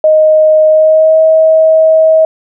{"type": "tone with pitch glide", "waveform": "sine", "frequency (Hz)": [622.3, 637.2], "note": ["D#5", "D#5"], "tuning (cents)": [0, 41], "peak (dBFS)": -3, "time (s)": [0.04, 2.25], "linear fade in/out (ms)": 2, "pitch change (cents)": 41, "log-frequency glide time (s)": [0.68, 1.2], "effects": []}